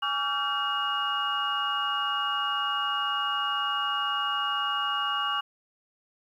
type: tone cluster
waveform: sine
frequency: 828 / 1144 / 1376 / 1556 / 2866 Hz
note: G#5 / D6 / F6 / G6 / F7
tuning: -5 / -46 / -26 / -13 / +44 cents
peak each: -35 / -29 / -33 / -36 / -30 dBFS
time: 0.02-5.41 s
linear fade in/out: 10 ms
effects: tanh soft clip ceiling -15 dBFS + 10-bit